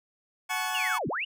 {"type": "chord", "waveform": "20% pulse", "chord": "F# minor", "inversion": "none", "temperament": "equal with one note detuned", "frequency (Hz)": [740, 863.4, 1108.7], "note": ["F#5", "A5", "C#6"], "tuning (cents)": [0, -33, 0], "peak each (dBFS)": -28, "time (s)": [0.49, 0.99], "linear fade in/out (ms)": 20}
{"type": "linear two-way sweep", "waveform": "sine", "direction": "down then up", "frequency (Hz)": [3008, 111.9, 3008], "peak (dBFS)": -28, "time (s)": [0.74, 1.25], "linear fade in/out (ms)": 10, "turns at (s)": 1.08}
{"effects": []}